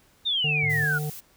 sine exponential sweep, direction down, 3729 to 1396.9 Hz, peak -22 dBFS, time 0.25-0.99 s, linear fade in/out 20 ms
harmonic tone, 150 Hz, D3, 37 cents sharp, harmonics 1 / 3 / 5, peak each -27 / -37 / -41 dBFS, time 0.44-1.1 s, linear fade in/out 5 ms
sine tone, 108.3 Hz, A2, 27 cents flat, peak -31 dBFS, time 0.63-0.84 s, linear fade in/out 0 ms
blue noise, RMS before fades -40 dBFS, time 0.69-1.21 s, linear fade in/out 20 ms
effects pink hiss -60 dBFS RMS until 1.36 s

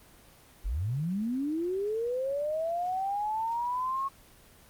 sine linear sweep, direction up, 37.37 to 1100 Hz, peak -28 dBFS, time 0.64-4.09 s, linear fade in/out 20 ms, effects pink hiss -56 dBFS RMS until 4.69 s + Opus 24 kbps

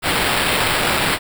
blue noise with sample-and-hold, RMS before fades -18 dBFS, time 0.02-1.19 s, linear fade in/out 50 ms, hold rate 6300 Hz, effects none

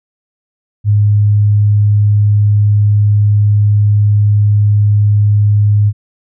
sine tone, 103.83 Hz, G#2, in tune, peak -6 dBFS, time 0.84-5.93 s, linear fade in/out 50 ms, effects none

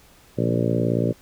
harmonic tone with a mistuned harmonic, 58.27 Hz, A#1, in tune, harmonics 2 / 3 / 4 / 5 / 6 / 7 / 8 / 9 / 10, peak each -24 / -26 / -27 / -28 / -29 / -29 / -30 / -31 / -31 dBFS, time 0.37-1.13 s, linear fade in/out 20 ms, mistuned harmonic 2, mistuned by +50 cents, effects pink hiss -53 dBFS RMS until 1.21 s

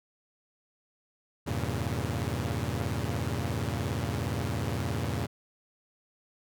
sawtooth chord, E diminished seventh, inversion none, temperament equal with one note detuned, 82.41 / 99.42 / 116.54 / 138.59 Hz, E2 / G2 / Bb2 / Db3, 0 / +25 / 0 / 0 cents, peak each -31 / -31 / -30 / -32 dBFS, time 1.46-5.27 s, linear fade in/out 20 ms, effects none

